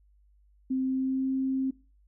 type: tone with pitch glide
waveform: sine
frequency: 261.6 to 264.9 Hz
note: C4 to C4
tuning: 0 to +22 cents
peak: -25 dBFS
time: 0.7-1.71 s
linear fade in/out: 10 ms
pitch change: +22 cents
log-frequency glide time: 0.84-1.3 s
effects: noise-tail reverb RT60 0.3 s tail -19 dB re dry + added 50 Hz sine -59 dBFS peak until 2.07 s